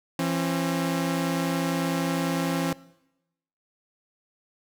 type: tone pair together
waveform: sawtooth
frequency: 169 / 269 Hz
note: E3 / C4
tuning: +43 / +48 cents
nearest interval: minor sixth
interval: 805 cents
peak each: -23 dBFS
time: 0.19-2.73 s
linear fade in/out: 2 ms
effects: noise-tail reverb RT60 0.9 s tail -21 dB re dry